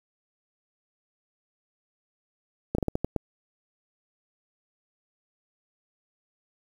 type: slowing click train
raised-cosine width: 2 ms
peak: -12 dBFS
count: 7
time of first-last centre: 2.75-3.163 s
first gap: 34 ms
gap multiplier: 1.28
effects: 8-bit

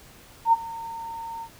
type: tone with ADSR envelope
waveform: sine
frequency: 915 Hz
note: A#5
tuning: 32 cents flat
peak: -12 dBFS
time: 0.45-1.49 s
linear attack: 76 ms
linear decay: 28 ms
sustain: -20 dB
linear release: 67 ms
effects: pink hiss -50 dBFS RMS until 1.59 s

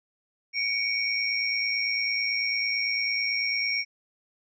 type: tone cluster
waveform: sine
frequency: 2238 / 2347 / 5560 Hz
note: C#7 / D7 / F8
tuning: +16 / -2 / -9 cents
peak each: -27 / -33 / -29 dBFS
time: 0.53-3.85 s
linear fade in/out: 50 ms
effects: none

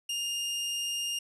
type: tone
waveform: sawtooth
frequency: 2821 Hz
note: F7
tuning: 17 cents sharp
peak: -27 dBFS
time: 0.09-1.19 s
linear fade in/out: 5 ms
effects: resampled to 24000 Hz + 11-bit

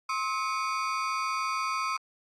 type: ring-modulated tone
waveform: 35% pulse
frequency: 1174.7 Hz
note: D6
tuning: in tune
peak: -23 dBFS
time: 0.09-1.97 s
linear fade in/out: 5 ms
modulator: 113 Hz
effects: low-pass 6000 Hz 12 dB/octave + Opus 48 kbps

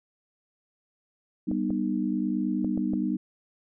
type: chord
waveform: sine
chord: G augmented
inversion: none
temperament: just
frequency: 196 / 245 / 306.2 Hz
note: G3 / B3 / D#4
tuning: 0 / -14 / -28 cents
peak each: -29 dBFS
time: 1.47-3.17 s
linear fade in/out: 10 ms
type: clicks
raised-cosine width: 2 ms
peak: -22 dBFS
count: 5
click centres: 1.514 / 1.705 / 2.646 / 2.776 / 2.935 s
effects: none

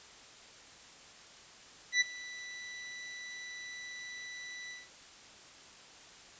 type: tone with ADSR envelope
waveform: sawtooth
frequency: 1975.5 Hz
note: B6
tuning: in tune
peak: -19 dBFS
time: 1.92-4.89 s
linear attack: 87 ms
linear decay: 20 ms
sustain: -20 dB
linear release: 180 ms
effects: white hiss -54 dBFS RMS until 6.39 s + resampled to 16000 Hz

